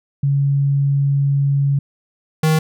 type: tone pair in turn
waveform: sine / square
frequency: 140 / 157.14 Hz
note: C#3 / D#3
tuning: +18 / +17 cents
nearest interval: major second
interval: 199 cents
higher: second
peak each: -13 dBFS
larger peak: neither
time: 0.23-1.79 / 2.43-2.59 s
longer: first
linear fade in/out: 5 ms
effects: none